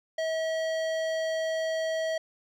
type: tone with hard clipping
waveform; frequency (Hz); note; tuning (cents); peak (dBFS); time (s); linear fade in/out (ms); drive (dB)
sine; 643; E5; -43; -29; 0.18-2.18; 5; 15
effects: none